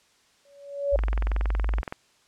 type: tone with exponential growth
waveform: sine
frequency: 565 Hz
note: C#5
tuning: 33 cents sharp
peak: -17 dBFS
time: 0.45-0.96 s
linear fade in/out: 2 ms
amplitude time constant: 110 ms
type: tone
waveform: sine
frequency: 52 Hz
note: G#1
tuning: 3 cents sharp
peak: -22 dBFS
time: 0.92-1.82 s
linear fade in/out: 20 ms
type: click train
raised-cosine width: 0.5 ms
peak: -17 dBFS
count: 21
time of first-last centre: 0.99-1.925 s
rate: 21.4 Hz
effects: white hiss -62 dBFS RMS until 2.27 s + low-pass 7000 Hz 12 dB/octave